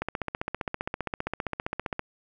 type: click train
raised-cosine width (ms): 0.5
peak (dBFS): -14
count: 31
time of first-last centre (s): 0.02-1.994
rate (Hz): 15.2
effects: none